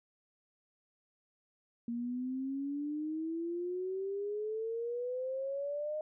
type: exponential sweep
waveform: sine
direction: up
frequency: 233.1 to 618 Hz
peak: -34 dBFS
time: 1.88-6.01 s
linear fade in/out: 2 ms
effects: none